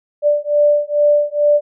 sine beating tone pair, 587.3 / 589.6 Hz, D5 / D5, 0 / +7 cents, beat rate 2.3 Hz, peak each -14 dBFS, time 0.22-1.61 s, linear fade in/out 50 ms, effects none

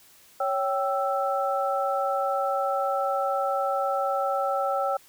sine tone cluster, 555 / 779 / 1324 Hz, C#5 / G5 / E6, +2 / -11 / +7 cents, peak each -27 / -27 / -29 dBFS, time 0.4-4.97 s, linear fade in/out 5 ms, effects white hiss -55 dBFS RMS until 5.08 s

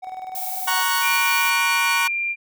triangle tone with tremolo, 749 Hz, F#5, 21 cents sharp, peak -26 dBFS, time 0.02-0.83 s, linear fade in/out 20 ms, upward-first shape square, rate 20 Hz, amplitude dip 55%
violet noise, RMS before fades -29 dBFS, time 0.35-1.5 s, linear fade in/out 2 ms
sawtooth chord, F# major, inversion first, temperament equal, 932.3 / 1108.7 / 1480 Hz, A#5 / C#6 / F#6, 0 / 0 / 0 cents, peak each -20 dBFS, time 0.67-2.08 s, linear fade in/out 10 ms
sine tone, 2384 Hz, D7, 25 cents sharp, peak -21 dBFS, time 1.01-2.36 s, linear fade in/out 50 ms
effects none

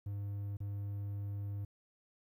triangle tone with dropouts, 101 Hz, G#2, 48 cents flat, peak -35 dBFS, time 0.06-1.65 s, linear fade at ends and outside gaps 5 ms, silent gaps 0.57-0.603 s, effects 12-bit

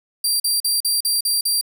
20% pulse tone bursts, 4717 Hz, D8, 7 cents sharp, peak -11 dBFS, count 7, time 0.24-1.612 s, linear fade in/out 5 ms, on 160 ms, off 42 ms, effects none

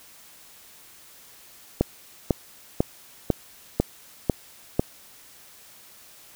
click train, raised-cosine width 2 ms, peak -5 dBFS, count 7, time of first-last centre 1.81-4.795 s, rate 2.01 Hz, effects white hiss -50 dBFS RMS until 6.35 s

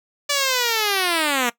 5% pulse linear sweep, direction down, 582 to 231.9 Hz, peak -7 dBFS, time 0.29-1.5 s, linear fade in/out 10 ms, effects noise-tail reverb RT60 0.1 s tail -20 dB re dry

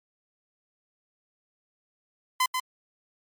sawtooth tone with echo, 1021 Hz, C6, 43 cents flat, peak -17 dBFS, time 2.4-2.46 s, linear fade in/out 5 ms, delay 140 ms, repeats 1, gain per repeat -5 dB, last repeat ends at 2.6 s, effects MP3 96 kbps

